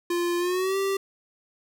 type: tone with pitch glide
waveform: square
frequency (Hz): 347.9 to 390.5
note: F4 to G4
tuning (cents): -7 to -7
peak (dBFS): -24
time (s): 0.1-0.97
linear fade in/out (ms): 5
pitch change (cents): +200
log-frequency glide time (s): 0.38-0.77
effects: none